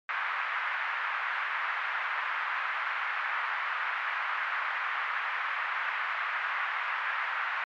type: band-pass noise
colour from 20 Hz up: pink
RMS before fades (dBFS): -32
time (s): 0.09-7.64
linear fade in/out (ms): 2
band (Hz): 1100 to 2100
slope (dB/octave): 24
effects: MP3 96 kbps